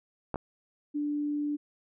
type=clicks; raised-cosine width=1 ms; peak=-18 dBFS; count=2; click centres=0.343 / 0.358 s
type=tone; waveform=sine; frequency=293.7 Hz; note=D4; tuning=in tune; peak=-28 dBFS; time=0.94-1.57 s; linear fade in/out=20 ms
effects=none

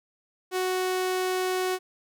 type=tone; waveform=sawtooth; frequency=370 Hz; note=F#4; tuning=in tune; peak=-21 dBFS; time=0.51-1.79 s; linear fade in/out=50 ms; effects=none

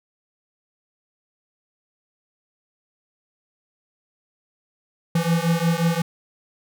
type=beating tone pair; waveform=square; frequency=164.81 / 170.41 Hz; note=E3 / F3; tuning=0 / -42 cents; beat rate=5.6 Hz; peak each=-22 dBFS; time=5.15-6.02 s; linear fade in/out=5 ms; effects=none

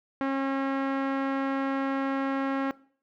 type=tone with low-pass filter; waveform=sawtooth; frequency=271.3 Hz; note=C#4; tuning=37 cents flat; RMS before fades=-28 dBFS; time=0.21-2.71 s; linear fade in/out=0 ms; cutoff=1700 Hz; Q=1.2; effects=noise-tail reverb RT60 0.5 s tail -20 dB re dry

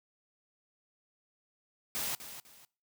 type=noise with echo; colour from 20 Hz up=white; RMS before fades=-35 dBFS; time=1.95-2.15 s; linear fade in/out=0 ms; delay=250 ms; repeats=2; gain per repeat=-11 dB; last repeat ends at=2.65 s; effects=noise-tail reverb RT60 0.4 s tail -23 dB re dry

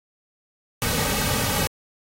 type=noise with comb filter; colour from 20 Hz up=pink; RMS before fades=-23 dBFS; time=0.82-1.67 s; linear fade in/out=0 ms; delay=2.9 ms; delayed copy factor=-0.75; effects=AAC 48 kbps

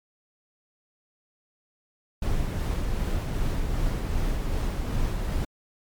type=noise with tremolo; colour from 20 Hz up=brown; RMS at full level=-25 dBFS; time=2.22-5.45 s; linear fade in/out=5 ms; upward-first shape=sine; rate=2.6 Hz; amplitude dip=25%; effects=MP3 96 kbps

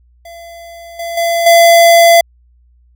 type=tone with level steps; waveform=square; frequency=678 Hz; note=E5; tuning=49 cents sharp; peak=-31 / -20 / -12 / -4 dBFS; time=0.25-2.21 s; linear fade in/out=5 ms; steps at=0.99 / 1.17 / 1.46 s; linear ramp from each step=5 ms; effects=added 60 Hz sine -46 dBFS peak until 2.95 s

